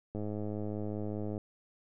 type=click train; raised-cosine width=2 ms; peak=-25 dBFS; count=130; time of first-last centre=0.15-1.379 s; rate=105 Hz; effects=none